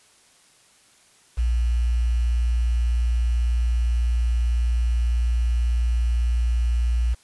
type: tone with quantisation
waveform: sine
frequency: 59.1 Hz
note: A#1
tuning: 24 cents sharp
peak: -18 dBFS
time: 1.37-7.15 s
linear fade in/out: 20 ms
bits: 7
effects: white hiss -56 dBFS RMS until 7.23 s + resampled to 24000 Hz